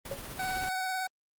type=noise with tremolo; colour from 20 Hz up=pink; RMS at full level=-40 dBFS; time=0.05-0.69 s; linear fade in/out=5 ms; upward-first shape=sine; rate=16 Hz; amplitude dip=35%
type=tone with exponential decay; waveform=sine; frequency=554.4 Hz; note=C#5; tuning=in tune; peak=-29 dBFS; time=0.11-0.22 s; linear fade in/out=5 ms; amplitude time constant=22 ms
type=tone with vibrato; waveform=25% pulse; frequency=750 Hz; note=F#5; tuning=23 cents sharp; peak=-27 dBFS; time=0.39-1.07 s; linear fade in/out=5 ms; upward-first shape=square; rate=18 Hz; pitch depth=15 cents each way
effects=Opus 32 kbps